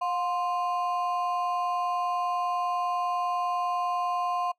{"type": "ring-modulated tone", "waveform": "triangle", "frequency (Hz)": 880, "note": "A5", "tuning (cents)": 0, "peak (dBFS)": -21, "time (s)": [0.01, 4.52], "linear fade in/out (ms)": 10, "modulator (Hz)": 165, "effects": ["noise-tail reverb RT60 0.1 s tail -23 dB re dry"]}